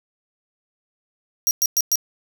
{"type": "tone bursts", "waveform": "sawtooth", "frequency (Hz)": 5710, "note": "F8", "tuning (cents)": 37, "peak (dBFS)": -13, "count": 4, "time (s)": [1.47, 1.956], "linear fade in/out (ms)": 0, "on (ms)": 39, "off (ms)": 110, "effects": []}